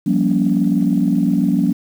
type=chord; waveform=sine; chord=G half-diminished seventh; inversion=third; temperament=just; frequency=176.4 / 196 / 235.2 / 282.2 Hz; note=F3 / G3 / Bb3 / Db4; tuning=+18 / 0 / +16 / +31 cents; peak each=-18 dBFS; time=0.06-1.73 s; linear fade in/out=10 ms; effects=tanh soft clip ceiling -4 dBFS + 7-bit